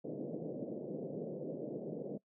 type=band-pass noise; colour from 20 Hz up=white; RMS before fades=-42 dBFS; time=0.04-2.18 s; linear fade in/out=10 ms; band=140 to 560 Hz; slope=48 dB/octave; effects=noise-tail reverb RT60 0.1 s tail -22 dB re dry